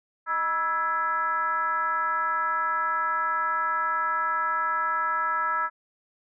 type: tone with frequency modulation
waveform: sine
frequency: 1318.5 Hz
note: E6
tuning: in tune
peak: -23 dBFS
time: 0.26-5.7 s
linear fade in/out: 50 ms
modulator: 348 Hz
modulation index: 1
effects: none